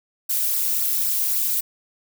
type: noise with flanger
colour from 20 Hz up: violet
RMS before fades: -22 dBFS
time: 0.29-1.61 s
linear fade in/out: 10 ms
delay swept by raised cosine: 0.29 to 3.09 ms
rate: 3.8 Hz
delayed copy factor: -1
effects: none